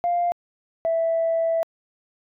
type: tone pair in turn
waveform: sine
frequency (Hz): 698.5 / 659.3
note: F5 / E5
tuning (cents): 0 / 0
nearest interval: minor second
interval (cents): 100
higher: first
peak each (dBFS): -18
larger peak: neither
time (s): 0.04-0.32 / 0.85-1.63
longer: second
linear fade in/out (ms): 0
effects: tanh soft clip ceiling -15 dBFS